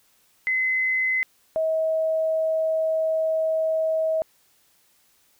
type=tone pair in turn; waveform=sine; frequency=2042 / 639.1 Hz; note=C7 / D#5; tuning=-43 / +46 cents; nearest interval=octave + minor sixth; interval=2011 cents; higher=first; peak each=-20 dBFS; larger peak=neither; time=0.47-1.23 / 1.56-4.22 s; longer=second; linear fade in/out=0 ms; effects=white hiss -62 dBFS RMS until 5.39 s